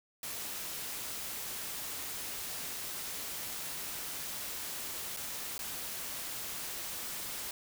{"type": "noise with dropouts", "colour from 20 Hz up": "white", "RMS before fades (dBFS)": -40, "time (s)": [0.23, 7.51], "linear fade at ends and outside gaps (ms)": 2, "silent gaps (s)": [[5.165, 5.17], [5.58, 5.591]], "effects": []}